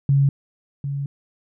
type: tone pair in turn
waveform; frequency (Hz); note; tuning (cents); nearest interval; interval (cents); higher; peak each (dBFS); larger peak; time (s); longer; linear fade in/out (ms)
sine; 139 / 140.29; C#3 / C#3; +5 / +21; unison; 16; second; -13 / -23; first; 0.09-0.29 / 0.84-1.06; second; 2
effects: none